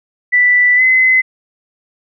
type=tone with pitch glide; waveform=sine; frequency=1975.5 to 2039 Hz; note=B6 to C7; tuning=0 to -45 cents; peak=-7 dBFS; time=0.32-1.22 s; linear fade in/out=20 ms; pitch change=+55 cents; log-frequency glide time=0.76-0.82 s; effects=none